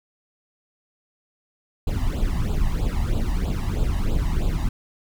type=noise with flanger; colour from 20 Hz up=brown; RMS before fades=-22 dBFS; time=1.87-4.69 s; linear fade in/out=5 ms; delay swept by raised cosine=0.25 to 1.07 ms; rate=3.1 Hz; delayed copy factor=+0.9; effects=none